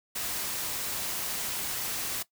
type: noise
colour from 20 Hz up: white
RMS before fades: -33 dBFS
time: 0.15-2.23 s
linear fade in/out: 10 ms
effects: noise-tail reverb RT60 0.1 s tail -18 dB re dry